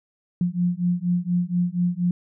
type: beating tone pair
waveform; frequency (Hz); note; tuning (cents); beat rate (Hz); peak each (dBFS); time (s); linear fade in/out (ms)
sine; 174.61 / 178.81; F3 / F3; 0 / +41; 4.2; -23; 0.41-2.11; 2
effects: none